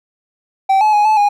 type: tone with pitch steps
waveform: triangle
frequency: 774 / 856 / 833 / 865 / 821 Hz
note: G5 / A5 / G#5 / A5 / G#5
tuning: -22 / -48 / +5 / -30 / -20 cents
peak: -7 dBFS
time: 0.69-1.29 s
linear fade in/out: 10 ms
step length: 120 ms
effects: none